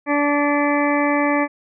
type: harmonic tone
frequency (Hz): 289.8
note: D4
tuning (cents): -23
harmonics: 1 / 2 / 3 / 4 / 6 / 7 / 8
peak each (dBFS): -19 / -22 / -24 / -25 / -27 / -27 / -28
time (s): 0.06-1.48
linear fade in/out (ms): 50
effects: none